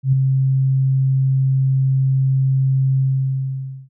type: tone with ADSR envelope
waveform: sine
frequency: 133.4 Hz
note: C3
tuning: 34 cents sharp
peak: -9 dBFS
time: 0.03-3.89 s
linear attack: 97 ms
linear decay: 5 ms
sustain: -4 dB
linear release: 900 ms
effects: none